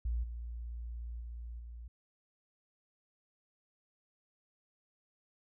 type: tone with level steps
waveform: sine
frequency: 58.4 Hz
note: A#1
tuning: 4 cents sharp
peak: -31 / -39 / -41 / -44 dBFS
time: 0.05-1.88 s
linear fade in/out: 5 ms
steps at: 0.23 / 1.2 / 1.59 s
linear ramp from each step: 10 ms
effects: none